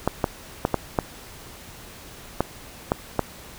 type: clicks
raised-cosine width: 1 ms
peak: -5 dBFS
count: 8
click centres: 0.076 / 0.242 / 0.651 / 0.743 / 0.988 / 2.406 / 2.919 / 3.193 s
effects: pink hiss -43 dBFS RMS until 3.58 s